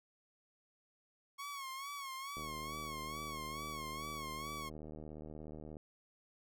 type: tone with vibrato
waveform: sawtooth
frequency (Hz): 1100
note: C#6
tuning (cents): -14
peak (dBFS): -39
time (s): 1.38-4.7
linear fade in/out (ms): 20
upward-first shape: sine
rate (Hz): 2.3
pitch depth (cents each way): 74
type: click train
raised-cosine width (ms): 2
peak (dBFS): -36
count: 262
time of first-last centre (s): 2.37-5.768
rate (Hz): 76.8
effects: none